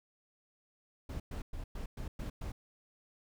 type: noise bursts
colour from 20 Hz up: brown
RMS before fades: -40 dBFS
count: 7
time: 1.09-2.52 s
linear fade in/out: 5 ms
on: 110 ms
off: 110 ms
effects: none